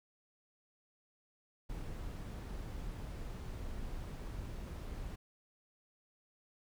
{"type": "noise", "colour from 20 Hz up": "brown", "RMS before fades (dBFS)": -43, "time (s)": [1.69, 5.16], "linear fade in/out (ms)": 10, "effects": []}